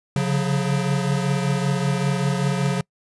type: tone cluster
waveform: square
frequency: 138.2 / 143.4 / 180.6 Hz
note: C#3 / D3 / F#3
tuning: -5 / -41 / -42 cents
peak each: -23 / -28 / -24 dBFS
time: 0.16-2.81 s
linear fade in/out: 2 ms
effects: noise-tail reverb RT60 0.1 s tail -26 dB re dry + resampled to 24000 Hz